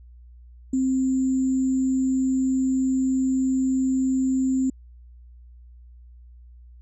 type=tone with sample-and-hold; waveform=sine; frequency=261.6 Hz; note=C4; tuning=in tune; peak=-19 dBFS; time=0.73-4.7 s; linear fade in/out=5 ms; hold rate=7350 Hz; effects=added 60 Hz sine -44 dBFS peak until 6.81 s + resampled to 24000 Hz